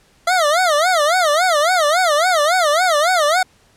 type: tone with vibrato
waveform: 25% pulse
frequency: 660 Hz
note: E5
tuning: 2 cents sharp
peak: -9 dBFS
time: 0.27-3.43 s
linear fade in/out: 5 ms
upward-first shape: sine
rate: 3.6 Hz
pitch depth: 220 cents each way
effects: pink hiss -54 dBFS RMS until 3.76 s + low-pass 10000 Hz 12 dB/octave